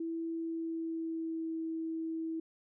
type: tone with pitch glide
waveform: sine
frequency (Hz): 329.6 to 324.3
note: E4 to E4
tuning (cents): 0 to -28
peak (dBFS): -34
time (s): 0-2.4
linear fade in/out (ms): 5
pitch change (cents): -28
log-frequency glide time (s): 0.29-1.56
effects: none